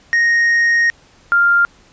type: tone pair in turn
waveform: triangle / sine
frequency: 1864.7 / 1396.9 Hz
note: A#6 / F6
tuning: 0 / 0 cents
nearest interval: perfect fourth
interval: 500 cents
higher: first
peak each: -9 dBFS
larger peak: neither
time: 0.13-0.9 / 1.32-1.65 s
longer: first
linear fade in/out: 0 ms
effects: pink hiss -49 dBFS RMS until 1.92 s + resampled to 16000 Hz